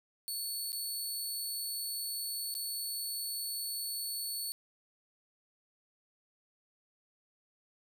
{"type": "tone with dropouts", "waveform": "15% pulse", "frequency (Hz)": 4435, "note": "C#8", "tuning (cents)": 0, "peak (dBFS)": -29, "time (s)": [0.28, 4.52], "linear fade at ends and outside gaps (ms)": 0, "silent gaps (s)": [[0.72, 0.729], [2.541, 2.551]], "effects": ["11-bit"]}